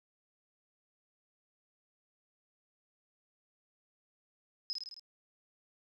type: tone with echo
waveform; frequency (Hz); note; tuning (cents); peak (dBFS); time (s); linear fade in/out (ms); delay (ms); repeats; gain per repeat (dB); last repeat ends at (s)
sine; 5080; D#8; +35; -33; 4.7-4.73; 0; 53; 5; -3; 4.995
effects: none